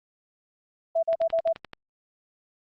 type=tone bursts; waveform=sine; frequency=659.3 Hz; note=E5; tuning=in tune; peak=-20 dBFS; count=5; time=0.95-1.53 s; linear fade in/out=10 ms; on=80 ms; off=45 ms
type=click train; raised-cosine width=0.3 ms; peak=-22 dBFS; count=8; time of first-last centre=1.13-1.733 s; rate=11.6 Hz
effects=Opus 32 kbps